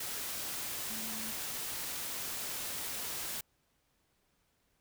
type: tone in noise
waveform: sine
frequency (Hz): 220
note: A3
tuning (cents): 0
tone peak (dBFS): -46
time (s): 0.9-1.32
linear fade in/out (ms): 5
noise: white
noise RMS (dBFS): -39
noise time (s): 0-3.41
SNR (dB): -10
effects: pink hiss -75 dBFS RMS until 4.8 s